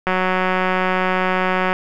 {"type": "click train", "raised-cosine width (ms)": 0.5, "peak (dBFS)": -4, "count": 308, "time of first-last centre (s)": [0.07, 1.729], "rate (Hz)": 185, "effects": []}